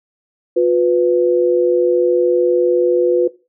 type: tone pair together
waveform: sine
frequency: 357.1 / 496.5 Hz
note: F4 / B4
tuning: +39 / +9 cents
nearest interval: tritone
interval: 570 cents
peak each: -13 dBFS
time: 0.56-3.28 s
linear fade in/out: 10 ms
effects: noise-tail reverb RT60 0.3 s tail -19 dB re dry